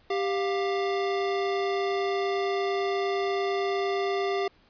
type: tone pair together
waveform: square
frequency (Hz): 394.3 / 704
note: G4 / F5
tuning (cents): +10 / +14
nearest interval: minor seventh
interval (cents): 1004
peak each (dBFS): -27 / -32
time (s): 0.1-4.48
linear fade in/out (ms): 5
effects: pink hiss -61 dBFS RMS until 4.69 s + resampled to 11025 Hz